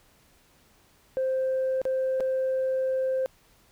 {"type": "tone with dropouts", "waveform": "sine", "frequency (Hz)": 523.3, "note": "C5", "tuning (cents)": 0, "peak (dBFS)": -22, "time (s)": [1.17, 3.26], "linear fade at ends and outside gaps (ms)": 0, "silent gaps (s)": [[1.816, 1.853], [2.201, 2.206]], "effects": ["tanh soft clip ceiling -21 dBFS", "pink hiss -61 dBFS RMS until 3.71 s"]}